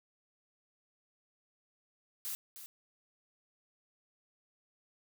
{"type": "noise with echo", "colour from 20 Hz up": "blue", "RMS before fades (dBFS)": -39, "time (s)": [2.25, 2.35], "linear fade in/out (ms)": 0, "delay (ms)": 310, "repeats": 1, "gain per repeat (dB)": -10, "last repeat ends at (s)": 2.66, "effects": []}